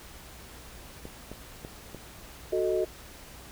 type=clicks; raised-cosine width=2 ms; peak=-26 dBFS; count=4; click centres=1.054 / 1.316 / 1.649 / 1.947 s
type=chord; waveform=sine; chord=D# diminished; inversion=first; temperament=equal; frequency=370 / 440 / 622.3 Hz; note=F#4 / A4 / D#5; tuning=0 / 0 / 0 cents; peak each=-27 / -30 / -30 dBFS; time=2.52-2.85 s; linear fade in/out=10 ms
effects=added 60 Hz sine -53 dBFS peak until 3.51 s + pink hiss -48 dBFS RMS until 3.51 s